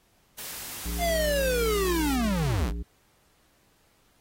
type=noise; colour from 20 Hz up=white; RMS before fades=-38 dBFS; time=0.38-2.16 s; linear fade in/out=5 ms
type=harmonic tone; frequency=58.27 Hz; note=A#1; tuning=in tune; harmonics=1 / 3 / 5 / 7; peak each=-30 / -40 / -44 / -47 dBFS; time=0.85-2.83 s; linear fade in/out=10 ms
type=linear sweep; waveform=square; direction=down; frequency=710 to 36.69 Hz; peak=-25 dBFS; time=0.98-2.73 s; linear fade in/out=50 ms
effects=pink hiss -65 dBFS RMS until 4.2 s + AAC 48 kbps